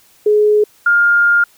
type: tone pair in turn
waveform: sine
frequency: 421 / 1409.5 Hz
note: G#4 / F6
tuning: +24 / +16 cents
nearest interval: octave + major sixth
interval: 2092 cents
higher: second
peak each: -8 dBFS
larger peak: neither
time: 0.26-0.64 / 0.86-1.44 s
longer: second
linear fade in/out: 5 ms
effects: white hiss -50 dBFS RMS until 1.57 s